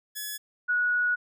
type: tone pair in turn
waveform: 5% pulse / sine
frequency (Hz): 1700 / 1461.7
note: G#6 / F#6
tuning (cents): +40 / -22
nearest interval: minor third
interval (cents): 262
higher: first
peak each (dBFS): -22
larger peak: neither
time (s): 0.15-0.38 / 0.68-1.16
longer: second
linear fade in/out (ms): 20
effects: none